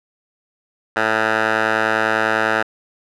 10% pulse tone with band-pass filter, 110 Hz, A2, in tune, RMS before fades -18 dBFS, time 0.96-2.63 s, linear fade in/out 10 ms, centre 1300 Hz, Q 2.1, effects none

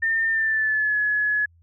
sine tone with pitch glide, 1808 to 1696.7 Hz, A6 to G#6, +47 to +37 cents, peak -19 dBFS, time 0.02-1.46 s, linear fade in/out 10 ms, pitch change -110 cents, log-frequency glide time 0.27-0.97 s, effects added 84 Hz sine -53 dBFS peak until 1.62 s

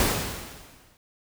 pink noise with exponential decay, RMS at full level -21 dBFS, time 0-0.97 s, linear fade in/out 1 ms, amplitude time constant 210 ms, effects none

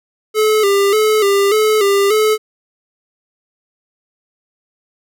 square tone with vibrato, 414.4 Hz, G#4, 4 cents flat, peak -11 dBFS, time 0.34-2.38 s, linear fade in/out 50 ms, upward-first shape square, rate 1.7 Hz, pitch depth 68 cents each way, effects none

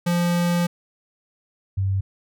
square / sine tone pair in turn, 173.8 / 96.78 Hz, F3 / G2, -8 / -22 cents, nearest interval minor seventh, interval 1014 cents, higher first, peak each -19 dBFS, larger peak neither, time 0.06-0.67 / 1.77-2.01 s, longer first, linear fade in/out 10 ms, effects none

